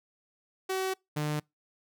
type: tone pair in turn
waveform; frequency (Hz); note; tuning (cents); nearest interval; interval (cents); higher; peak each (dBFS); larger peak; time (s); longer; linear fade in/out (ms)
sawtooth; 378.6 / 150.25; F#4 / D3; +40 / +40; octave + major third; 1600; first; -25 / -25; neither; 0.69-0.94 / 1.16-1.4; first; 10
effects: noise-tail reverb RT60 0.2 s tail -26 dB re dry